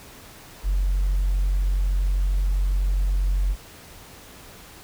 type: tone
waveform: sine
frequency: 46.25 Hz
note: F#1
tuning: in tune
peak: -17 dBFS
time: 0.63-3.56 s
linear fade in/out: 50 ms
effects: tanh soft clip ceiling -16 dBFS + pink hiss -45 dBFS RMS until 4.83 s